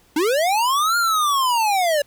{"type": "linear two-way sweep", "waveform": "square", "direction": "up then down", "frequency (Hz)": [286.6, 1422, 561], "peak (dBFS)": -17, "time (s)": [0.16, 2.02], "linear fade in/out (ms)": 5, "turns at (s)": 0.97, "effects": ["pink hiss -56 dBFS RMS until 2.06 s"]}